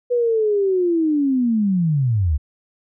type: linear sweep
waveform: sine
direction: down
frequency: 493.9 to 66.7 Hz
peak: -15 dBFS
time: 0.1-2.38 s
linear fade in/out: 20 ms
effects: none